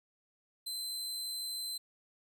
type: tone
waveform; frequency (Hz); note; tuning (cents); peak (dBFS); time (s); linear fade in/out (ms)
sawtooth; 4073; C8; -47; -34; 0.66-1.78; 10
effects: none